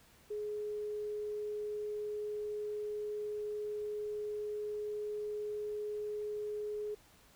sine tone, 420 Hz, G#4, 19 cents sharp, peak -36 dBFS, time 0.3-6.95 s, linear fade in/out 10 ms, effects pink hiss -63 dBFS RMS until 7.35 s

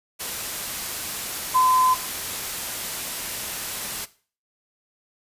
sine tone in noise, 1021 Hz, C6, 43 cents flat, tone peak -15 dBFS, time 1.54-1.95 s, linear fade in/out 20 ms, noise white, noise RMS -30 dBFS, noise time 0.19-4.06 s, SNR +12 dB, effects noise-tail reverb RT60 0.4 s tail -17 dB re dry + resampled to 32000 Hz

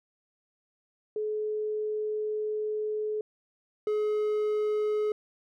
sine / triangle tone pair in turn, 427.1 / 423.9 Hz, G#4 / G#4, +48 / +35 cents, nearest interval unison, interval 13 cents, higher first, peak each -28 / -23 dBFS, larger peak second, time 1.16-3.21 / 3.87-5.12 s, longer first, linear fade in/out 2 ms, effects none

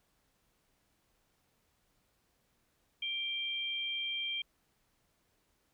sine tone pair together, 2350 / 3182 Hz, D7 / G7, +1 / +25 cents, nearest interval perfect fourth, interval 524 cents, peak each -39 / -35 dBFS, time 3.02-4.42 s, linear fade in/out 5 ms, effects pink hiss -75 dBFS RMS until 5.73 s

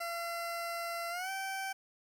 20% pulse tone with pitch glide, 681 to 773.3 Hz, F5 to G5, -44 to -24 cents, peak -31 dBFS, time 0-1.73 s, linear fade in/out 10 ms, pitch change +220 cents, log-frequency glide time 1.1-1.3 s, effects 10-bit

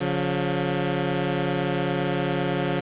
15% pulse tone pair together, 140.81 / 178.5 Hz, C#3 / F3, +27 / +38 cents, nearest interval major third, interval 411 cents, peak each -19 dBFS, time 0-2.81 s, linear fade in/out 20 ms, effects resampled to 8000 Hz + 7-bit

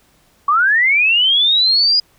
sine linear sweep, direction up, 1108.7 to 4943 Hz, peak -10 dBFS, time 0.48-2 s, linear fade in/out 5 ms, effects pink hiss -55 dBFS RMS until 2.18 s

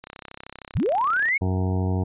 click train, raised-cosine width 0.3 ms, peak -22 dBFS, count 42, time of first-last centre 0.04-1.286 s, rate 32.9 Hz
sine linear sweep, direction up, 46.25 to 2240 Hz, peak -19 dBFS, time 0.75-1.38 s, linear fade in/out 10 ms
harmonic tone, 93.1 Hz, F#2, 11 cents sharp, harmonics 1 / 2 / 3 / 4 / 5 / 7 / 8 / 9 / 10, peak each -22 / -28 / -32 / -34 / -36 / -39 / -40 / -41 / -42 dBFS, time 1.41-2.04 s, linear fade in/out 10 ms
effects resampled to 8000 Hz

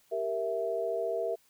sine chord, E diminished, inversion first, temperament equal, 392 / 466.2 / 659.3 Hz, G4 / Bb4 / E5, 0 / 0 / 0 cents, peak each -36 / -33 / -32 dBFS, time 0.11-1.36 s, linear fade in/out 20 ms, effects white hiss -66 dBFS RMS until 1.49 s

